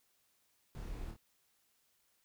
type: noise with echo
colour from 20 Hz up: brown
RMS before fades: -45 dBFS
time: 0.75-1.11 s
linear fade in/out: 0 ms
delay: 27 ms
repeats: 2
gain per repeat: -4 dB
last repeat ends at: 1.164 s
effects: white hiss -75 dBFS RMS until 2.24 s